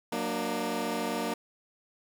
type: chord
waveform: 15% pulse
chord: Gb augmented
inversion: none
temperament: equal with one note detuned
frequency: 185 / 233.1 / 300 Hz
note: Gb3 / Bb3 / D4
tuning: 0 / 0 / +37 cents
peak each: -31 / -26 / -28 dBFS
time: 0.12-1.34 s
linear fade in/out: 5 ms
effects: none